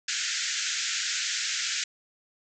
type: band-pass noise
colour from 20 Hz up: white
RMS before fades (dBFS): -30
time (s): 0.08-1.84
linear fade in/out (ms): 5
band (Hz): 1400 to 7400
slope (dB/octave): 96
effects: none